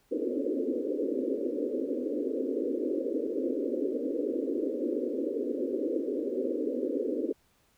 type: band-pass noise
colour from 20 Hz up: pink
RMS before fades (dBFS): -31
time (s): 0.11-7.33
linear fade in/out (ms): 10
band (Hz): 250 to 540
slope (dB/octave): 96
effects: pink hiss -68 dBFS RMS until 7.77 s